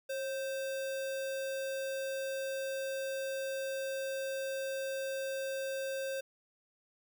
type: tone with sample-and-hold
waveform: sine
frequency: 540 Hz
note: C#5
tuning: 45 cents flat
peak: -34 dBFS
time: 0.09-6.21 s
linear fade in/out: 10 ms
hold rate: 2100 Hz
effects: none